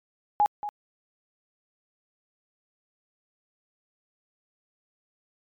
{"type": "tone with echo", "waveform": "sine", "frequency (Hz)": 830.6, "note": "G#5", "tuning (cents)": 0, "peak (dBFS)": -17, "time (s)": [0.4, 0.46], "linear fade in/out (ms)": 0, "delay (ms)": 230, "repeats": 1, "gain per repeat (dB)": -12, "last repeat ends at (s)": 0.69, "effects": ["MP3 96 kbps"]}